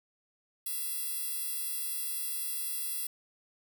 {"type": "tone with high-pass filter", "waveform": "10% pulse", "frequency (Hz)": 672, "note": "E5", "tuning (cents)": 33, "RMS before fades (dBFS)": -35, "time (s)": [0.66, 3.07], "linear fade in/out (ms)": 5, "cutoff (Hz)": 12000, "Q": 0.58, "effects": []}